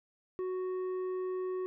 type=tone with tanh clipping; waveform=sine; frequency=370 Hz; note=F#4; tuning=in tune; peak=-34 dBFS; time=0.39-1.66 s; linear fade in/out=0 ms; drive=7 dB; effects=none